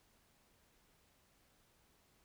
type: silence
effects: pink hiss -72 dBFS RMS until 2.24 s